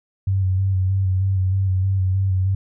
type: tone with vibrato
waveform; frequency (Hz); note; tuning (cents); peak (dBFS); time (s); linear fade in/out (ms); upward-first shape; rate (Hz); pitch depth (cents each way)
sine; 95; F#2; +46; -16; 0.27-2.55; 5; square; 3.2; 28
effects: none